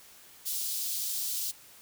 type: high-pass noise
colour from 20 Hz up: white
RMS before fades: -33 dBFS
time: 0.45-1.52 s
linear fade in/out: 20 ms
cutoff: 3700 Hz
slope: 24 dB/octave
effects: white hiss -54 dBFS RMS until 1.81 s